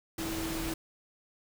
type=tone in noise; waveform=sine; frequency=325.9 Hz; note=E4; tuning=20 cents flat; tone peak=-35 dBFS; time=0.18-0.74 s; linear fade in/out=5 ms; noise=pink; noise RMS=-37 dBFS; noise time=0.18-0.74 s; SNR=-1 dB; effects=none